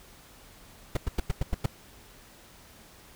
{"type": "noise bursts", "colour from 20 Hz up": "brown", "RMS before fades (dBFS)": -24, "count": 7, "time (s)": [0.95, 1.66], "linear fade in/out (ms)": 5, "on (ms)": 20, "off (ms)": 95, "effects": ["pink hiss -53 dBFS RMS until 3.15 s"]}